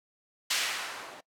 violet noise with low-pass filter sweep, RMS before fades -34 dBFS, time 0.5-1.21 s, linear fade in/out 10 ms, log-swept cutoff 3300 to 560 Hz, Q 0.78, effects noise-tail reverb RT60 0.1 s tail -21 dB re dry

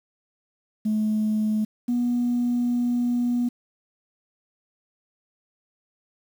sine tone pair in turn, 215 / 242.5 Hz, A3 / B3, -40 / -31 cents, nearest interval major second, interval 209 cents, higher second, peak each -19 dBFS, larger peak neither, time 0.85-1.65 / 1.88-3.49 s, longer second, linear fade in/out 10 ms, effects tanh soft clip ceiling -17 dBFS + 8-bit

